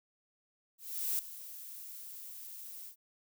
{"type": "noise with ADSR envelope", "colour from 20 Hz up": "violet", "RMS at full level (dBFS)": -32, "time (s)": [0.78, 2.96], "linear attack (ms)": 410, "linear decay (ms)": 3, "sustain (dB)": -15, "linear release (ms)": 93, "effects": []}